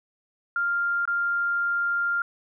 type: tone with dropouts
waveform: sine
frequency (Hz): 1396.9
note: F6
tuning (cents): 0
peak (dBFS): -22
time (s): 0.56-2.22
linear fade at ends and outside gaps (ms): 2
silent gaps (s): 1.054-1.076
effects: none